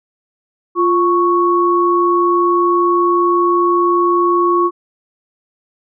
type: tone pair together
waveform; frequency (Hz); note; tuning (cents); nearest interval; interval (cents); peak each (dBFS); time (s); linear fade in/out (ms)
sine; 349.2 / 1108.7; F4 / C#6; 0 / 0; octave + minor sixth; 2000; -13; 0.75-4.71; 50
effects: none